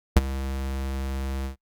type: tone with ADSR envelope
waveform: square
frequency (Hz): 67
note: C2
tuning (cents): +42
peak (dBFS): -10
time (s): 0.16-1.56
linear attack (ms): 7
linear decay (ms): 28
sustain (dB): -18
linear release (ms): 110
effects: noise-tail reverb RT60 0.1 s tail -24 dB re dry + Opus 48 kbps